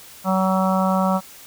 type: harmonic tone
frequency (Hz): 188.8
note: F#3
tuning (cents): +35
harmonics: 1 / 3 / 4 / 5 / 6 / 7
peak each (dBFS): -19 / -24 / -25 / -26 / -27 / -27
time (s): 0.24-1.21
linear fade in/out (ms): 50
effects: white hiss -43 dBFS RMS until 1.46 s